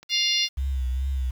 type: click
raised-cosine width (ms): 0.2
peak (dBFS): -28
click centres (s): 0.03
type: harmonic tone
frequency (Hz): 702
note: F5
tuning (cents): +9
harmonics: 3 / 4 / 5 / 6 / 7 / 8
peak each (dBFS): -30 / -26 / -26 / -27 / -29 / -30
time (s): 0.09-0.49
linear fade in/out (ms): 50
type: tone with vibrato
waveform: sine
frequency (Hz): 65.3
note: C2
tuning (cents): -3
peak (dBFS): -23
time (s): 0.57-1.31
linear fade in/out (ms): 10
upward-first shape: triangle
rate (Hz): 2.4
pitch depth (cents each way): 84
effects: 8-bit